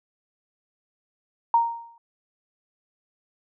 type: tone with exponential decay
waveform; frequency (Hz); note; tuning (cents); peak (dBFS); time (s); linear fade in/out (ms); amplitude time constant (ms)
sine; 930; A#5; -4; -13; 1.54-1.98; 2; 94
effects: none